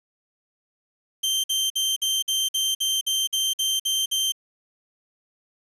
sawtooth tone bursts, 3136 Hz, G7, in tune, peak -18 dBFS, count 12, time 1.23-4.322 s, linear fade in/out 10 ms, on 210 ms, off 52 ms, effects resampled to 32000 Hz + 8-bit

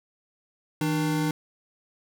square tone pair together, 159 / 300.2 Hz, D#3 / D4, +38 / +38 cents, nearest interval major seventh, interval 1100 cents, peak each -27 dBFS, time 0.81-1.31 s, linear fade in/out 2 ms, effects none

